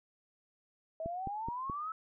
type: exponential sweep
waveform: sine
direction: up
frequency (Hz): 634 to 1318.5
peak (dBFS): -36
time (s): 1-1.92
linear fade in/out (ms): 2
type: click train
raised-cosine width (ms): 3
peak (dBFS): -27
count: 4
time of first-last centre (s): 1.06-1.698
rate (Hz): 4.7
effects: none